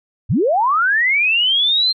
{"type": "linear sweep", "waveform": "sine", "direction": "up", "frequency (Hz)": [68, 4194], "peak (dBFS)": -12, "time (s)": [0.29, 1.93], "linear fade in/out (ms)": 20, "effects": ["MP3 64 kbps"]}